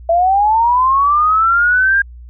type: linear sweep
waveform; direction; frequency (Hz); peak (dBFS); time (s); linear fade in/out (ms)
sine; up; 659.3 to 1619; -9; 0.09-2.02; 5
effects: added 60 Hz sine -32 dBFS peak until 2.29 s

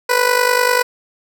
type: tone with amplitude modulation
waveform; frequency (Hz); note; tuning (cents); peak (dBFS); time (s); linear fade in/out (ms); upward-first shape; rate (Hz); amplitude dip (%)
15% pulse; 493.9; B4; 0; -3; 0.09-0.83; 10; sine; 50.1; 70
effects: none

